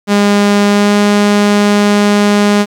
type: tone with pitch glide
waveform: sawtooth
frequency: 203.8 to 205.6 Hz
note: G#3 to G#3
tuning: -32 to -17 cents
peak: -3 dBFS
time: 0.07-2.66 s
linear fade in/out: 50 ms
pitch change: +15 cents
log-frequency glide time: 0.67-0.95 s
effects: low-pass 8000 Hz 12 dB/octave + 7-bit